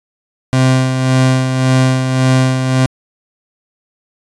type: tone with tremolo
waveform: 30% pulse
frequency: 130 Hz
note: C3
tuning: 11 cents flat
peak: -5 dBFS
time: 0.53-2.86 s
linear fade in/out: 0 ms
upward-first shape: sine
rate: 1.8 Hz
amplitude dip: 50%
effects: resampled to 22050 Hz